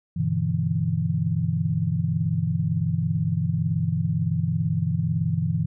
sine chord, E minor seventh, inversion first, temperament equal, 98 / 123.47 / 146.83 / 164.81 Hz, G2 / B2 / D3 / E3, 0 / 0 / 0 / 0 cents, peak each -28 / -28 / -28 / -24 dBFS, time 0.16-5.66 s, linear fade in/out 10 ms, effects none

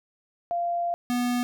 sine / square tone pair in turn, 692 / 244.7 Hz, F5 / B3, -16 / -16 cents, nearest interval octave + tritone, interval 1800 cents, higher first, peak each -24 dBFS, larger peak neither, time 0.51-0.94 / 1.1-1.43 s, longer first, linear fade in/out 0 ms, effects none

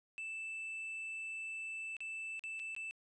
triangle tone with dropouts, 2643 Hz, E7, 4 cents sharp, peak -39 dBFS, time 0.18-2.91 s, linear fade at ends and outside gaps 0 ms, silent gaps 1.967-2.005 / 2.394-2.438 / 2.594-2.598 / 2.75-2.764 s, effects resampled to 22050 Hz

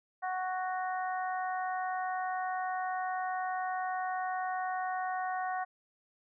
harmonic tone, 370.4 Hz, F#4, 2 cents sharp, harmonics 2 / 3 / 4 / 5, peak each -33 / -40 / -42 / -43 dBFS, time 0.22-5.65 s, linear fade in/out 20 ms, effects none

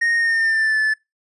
triangle tone with pitch glide, 1857 to 1742.7 Hz, A#6 to A6, -7 to -17 cents, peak -14 dBFS, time 0.01-0.94 s, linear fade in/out 10 ms, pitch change -110 cents, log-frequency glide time 0.17-0.79 s, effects noise-tail reverb RT60 0.2 s tail -23 dB re dry + resampled to 24000 Hz

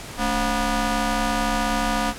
15% pulse ring-modulated tone, 250 Hz, B3, 21 cents sharp, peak -11 dBFS, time 0.17-2.14 s, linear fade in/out 50 ms, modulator 467 Hz, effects pink hiss -36 dBFS RMS until 2.18 s + low-pass 11000 Hz 12 dB/octave

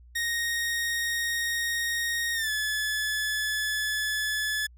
sawtooth tone with pitch glide, 1864.7 to 1719.8 Hz, A#6 to A6, 0 to -40 cents, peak -23 dBFS, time 0.15-4.67 s, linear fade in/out 10 ms, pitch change -140 cents, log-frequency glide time 2.34-2.5 s, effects added 60 Hz sine -49 dBFS peak until 4.77 s

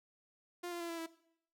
sawtooth tone with pitch steps, 351.3 / 345.5 / 339.7 / 334.1 / 328.5 Hz, F4 / F4 / F4 / E4 / E4, +10 / -19 / -48 / +23 / -6 cents, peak -36 dBFS, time 0.63-1.065 s, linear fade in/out 10 ms, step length 87 ms, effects noise-tail reverb RT60 0.7 s tail -18 dB re dry

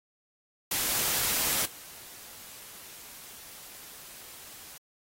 white noise with level steps, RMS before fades -28 / -47 dBFS, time 0.71-4.78 s, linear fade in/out 5 ms, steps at 1.65 s, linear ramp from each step 10 ms, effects AAC 48 kbps

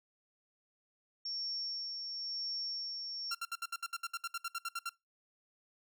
sine tone with tremolo, 5480 Hz, F8, 34 cents flat, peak -36 dBFS, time 1.25-3.34 s, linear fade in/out 5 ms, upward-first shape sine, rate 0.97 Hz, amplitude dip 35%
sawtooth tone bursts, 1372 Hz, F6, 31 cents flat, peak -32 dBFS, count 16, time 3.31-4.894 s, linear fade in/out 5 ms, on 39 ms, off 64 ms
effects noise-tail reverb RT60 0.2 s tail -21 dB re dry

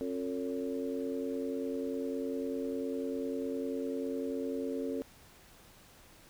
harmonic tone with a mistuned harmonic, 90 Hz, F#2, 47 cents flat, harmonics 3 / 4 / 5 / 6, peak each -36 / -42 / -37 / -43 dBFS, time 0.01-5.02 s, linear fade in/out 0 ms, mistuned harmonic 6, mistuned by +73 cents, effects pink hiss -58 dBFS RMS until 6.29 s

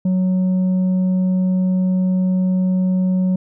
sine tone with tanh clipping, 185 Hz, F#3, in tune, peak -15 dBFS, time 0.05-3.36 s, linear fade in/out 5 ms, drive 4 dB, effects none

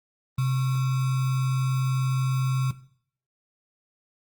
sine tone with sample-and-hold, 130.81 Hz, C3, in tune, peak -21 dBFS, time 0.38-2.71 s, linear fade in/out 5 ms, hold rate 1225 Hz, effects noise-tail reverb RT60 0.6 s tail -18 dB re dry + Opus 24 kbps

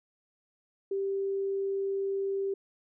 sine tone, 392 Hz, G4, in tune, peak -28 dBFS, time 0.91-2.54 s, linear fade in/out 5 ms, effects none

